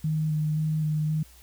sine tone with vibrato, 154.4 Hz, D#3, 13 cents flat, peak -23 dBFS, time 0.04-1.23 s, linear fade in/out 5 ms, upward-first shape square, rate 1.9 Hz, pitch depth 13 cents each way, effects added 60 Hz sine -52 dBFS peak until 1.42 s + white hiss -55 dBFS RMS until 1.42 s

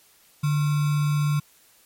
sine tone with sample-and-hold, 147.4 Hz, D3, 7 cents sharp, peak -19 dBFS, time 0.43-1.4 s, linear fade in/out 10 ms, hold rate 1225 Hz, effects white hiss -57 dBFS RMS until 1.85 s + MP3 64 kbps

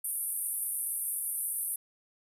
pink band-pass noise, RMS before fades -34 dBFS, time 0.04-1.76 s, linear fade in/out 5 ms, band 9100 to 13000 Hz, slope 96 dB/octave, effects none

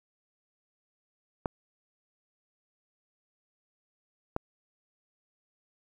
clicks, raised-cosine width 1 ms, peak -15 dBFS, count 2, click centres 1.458 / 4.364 s, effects 9-bit

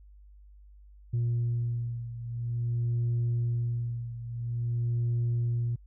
sine beating tone pair, 118.4 / 118.89 Hz, A#2 / A#2, +27 / +35 cents, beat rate 0.49 Hz, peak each -27 / -31 dBFS, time 1.13-5.76 s, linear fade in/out 10 ms, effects tanh soft clip ceiling -23 dBFS + added 50 Hz sine -50 dBFS peak until 5.86 s

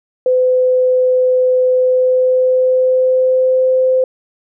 sine tone with pitch glide, 508 to 516 Hz, B4 to C5, +49 to -24 cents, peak -9 dBFS, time 0.26-4.04 s, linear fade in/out 2 ms, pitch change +27 cents, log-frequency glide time 1.71-3.68 s, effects none

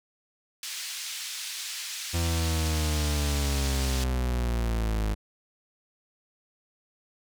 white band-pass noise, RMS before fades -36 dBFS, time 0.63-4.04 s, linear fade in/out 2 ms, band 2300 to 6500 Hz, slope 12 dB/octave
40% pulse linear sweep, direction down, 85.1 to 51.91 Hz, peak -24 dBFS, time 2.13-5.15 s, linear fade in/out 20 ms
effects none

